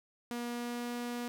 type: tone with pitch glide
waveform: sawtooth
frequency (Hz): 239.4 to 241.1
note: A#3 to B3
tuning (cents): +46 to -41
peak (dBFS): -32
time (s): 0.31-1.28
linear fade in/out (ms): 0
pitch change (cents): +13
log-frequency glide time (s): 0.47-0.94
effects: none